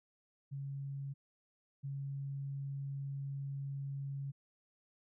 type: tone pair in turn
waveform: sine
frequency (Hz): 138.59 / 138.59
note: C#3 / C#3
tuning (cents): 0 / 0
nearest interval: unison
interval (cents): 0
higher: neither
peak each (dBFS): -39 / -38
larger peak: second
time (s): 0.51-1.14 / 1.83-4.32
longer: second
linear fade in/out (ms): 20
effects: none